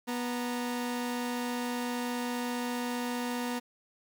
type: tone pair together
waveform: sawtooth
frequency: 244.8 / 924.2 Hz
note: B3 / A#5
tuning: -15 / -15 cents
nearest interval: octave + major seventh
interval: 2300 cents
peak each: -28 / -36 dBFS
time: 0.07-3.6 s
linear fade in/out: 20 ms
effects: 11-bit